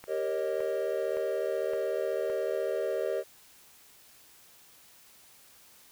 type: click train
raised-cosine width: 0.5 ms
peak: -29 dBFS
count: 5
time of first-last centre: 0.04-2.3 s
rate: 1.77 Hz
type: chord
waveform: triangle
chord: Eb dominant seventh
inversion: first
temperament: equal with one note detuned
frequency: 392 / 466.2 / 546.1 / 622.3 Hz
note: G4 / Bb4 / Db5 / Eb5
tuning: 0 / 0 / -26 / 0 cents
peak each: -32 dBFS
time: 0.07-3.24 s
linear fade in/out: 50 ms
effects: white hiss -57 dBFS RMS until 5.91 s